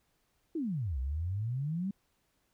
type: exponential two-way sweep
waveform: sine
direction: down then up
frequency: 349.2 to 62 to 202.6 Hz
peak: -31 dBFS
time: 0.55-1.91 s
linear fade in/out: 5 ms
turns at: 0.99 s
effects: pink hiss -75 dBFS RMS until 2.53 s